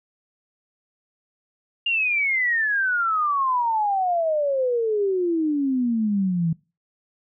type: exponential sweep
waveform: sine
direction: down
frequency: 2828 to 160 Hz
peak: -19 dBFS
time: 1.86-6.53 s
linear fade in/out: 5 ms
effects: noise-tail reverb RT60 0.3 s tail -22 dB re dry